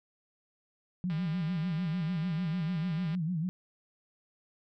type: tone with vibrato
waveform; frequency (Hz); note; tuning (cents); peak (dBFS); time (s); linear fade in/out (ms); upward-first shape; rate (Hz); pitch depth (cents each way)
sine; 168.8; E3; +41; -29; 1.04-3.49; 0; sine; 6.7; 160
type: click train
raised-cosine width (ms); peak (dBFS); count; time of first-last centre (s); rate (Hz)
0.3; -32; 413; 1.1-3.15; 201
effects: none